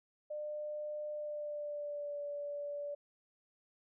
sine tone with pitch glide, 600 to 578.6 Hz, D5 to D5, +37 to -26 cents, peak -38 dBFS, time 0.3-2.95 s, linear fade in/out 10 ms, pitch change -63 cents, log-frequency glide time 1.1-2.21 s, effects none

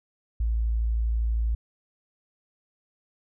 sine tone, 56.3 Hz, A1, 40 cents sharp, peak -22 dBFS, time 0.4-1.55 s, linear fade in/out 5 ms, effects none

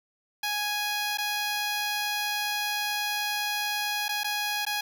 10% pulse tone with dropouts, 830.6 Hz, G#5, in tune, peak -19 dBFS, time 0.43-4.81 s, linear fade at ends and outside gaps 5 ms, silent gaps 1.174-1.183 / 4.083-4.09 / 4.235-4.243 / 4.652-4.665 s, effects none

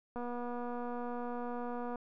click train, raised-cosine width 1 ms, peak -28 dBFS, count 436, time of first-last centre 0.16-1.958 s, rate 242 Hz, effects none

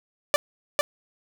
sawtooth tone with echo, 587.3 Hz, D5, in tune, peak -12 dBFS, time 0.34-0.36 s, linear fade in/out 0 ms, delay 450 ms, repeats 1, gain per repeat -2 dB, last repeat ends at 0.81 s, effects none

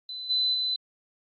sine tone with level steps, 4018 Hz, B7, 29 cents sharp, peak -34 / -22 / -25 dBFS, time 0.09-0.76 s, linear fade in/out 2 ms, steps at 0.29 / 0.53 s, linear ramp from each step 20 ms, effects AAC 32 kbps

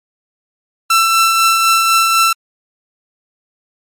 sawtooth tone with tremolo, 1338 Hz, E6, 25 cents sharp, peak -4 dBFS, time 0.9-2.33 s, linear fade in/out 5 ms, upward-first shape triangle, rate 4 Hz, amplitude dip 35%, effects MP3 64 kbps

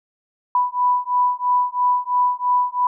sine beating tone pair, 987.8 / 990.8 Hz, B5 / B5, 0 / +5 cents, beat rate 3 Hz, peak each -19 dBFS, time 0.55-2.87 s, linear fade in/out 2 ms, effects none

